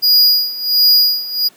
square tone with tremolo, 4888 Hz, D#8, 32 cents flat, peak -7 dBFS, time 0.02-1.49 s, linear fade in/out 20 ms, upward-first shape sine, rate 1.4 Hz, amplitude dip 85%, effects pink hiss -48 dBFS RMS until 1.56 s + high-pass 200 Hz 12 dB/octave

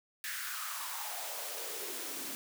white noise with high-pass filter sweep, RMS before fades -40 dBFS, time 0.24-2.35 s, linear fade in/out 0 ms, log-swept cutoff 1800 to 240 Hz, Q 3.9, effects none

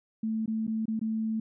sine tone with dropouts, 220.8 Hz, A3, 6 cents sharp, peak -27 dBFS, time 0.23-1.4 s, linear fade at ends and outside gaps 5 ms, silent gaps 0.46-0.477 / 0.668-0.677 / 0.856-0.88 / 0.994-1.013 s, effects none

